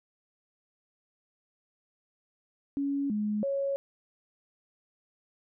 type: tone with pitch steps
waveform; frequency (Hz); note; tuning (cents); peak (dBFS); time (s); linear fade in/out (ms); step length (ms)
sine; 280.1 / 210.2 / 553; C#4 / G#3 / C#5; +18 / +21 / -4; -27; 2.77-3.76; 0; 330
effects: none